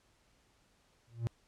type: tone with exponential growth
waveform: triangle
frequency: 116.54 Hz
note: A#2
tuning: in tune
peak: -25 dBFS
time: 1.07-1.27 s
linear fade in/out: 0 ms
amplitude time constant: 43 ms
effects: pink hiss -70 dBFS RMS until 1.47 s + low-pass 9000 Hz 12 dB/octave